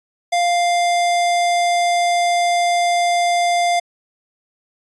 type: tone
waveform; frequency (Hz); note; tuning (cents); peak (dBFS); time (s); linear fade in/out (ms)
square; 698.5; F5; 0; -15; 0.32-3.8; 10
effects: resampled to 22050 Hz